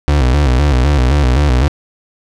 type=tone with vibrato; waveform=35% pulse; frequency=67.5 Hz; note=C#2; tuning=45 cents flat; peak=-7 dBFS; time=0.08-1.68 s; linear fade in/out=0 ms; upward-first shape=square; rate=3.9 Hz; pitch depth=140 cents each way; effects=low-pass 6000 Hz 12 dB/octave + 7-bit